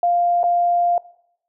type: tone with dropouts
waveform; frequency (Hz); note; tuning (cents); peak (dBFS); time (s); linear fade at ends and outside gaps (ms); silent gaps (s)
sine; 698.5; F5; 0; -14; 0.03-0.98; 2; 0.432-0.439
effects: noise-tail reverb RT60 0.7 s tail -20 dB re dry